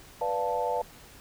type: chord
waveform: sine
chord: B half-diminished seventh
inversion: none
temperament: equal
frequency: 493.9 / 587.3 / 698.5 / 880 Hz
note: B4 / D5 / F5 / A5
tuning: 0 / 0 / 0 / 0 cents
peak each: -31 / -33 / -33 / -30 dBFS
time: 0.21-0.82 s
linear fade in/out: 5 ms
effects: pink hiss -51 dBFS RMS until 1.2 s